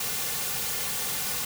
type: noise with comb filter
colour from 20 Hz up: white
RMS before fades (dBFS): -30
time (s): 0-1.45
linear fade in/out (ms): 5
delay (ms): 3.1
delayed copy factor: -0.75
effects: none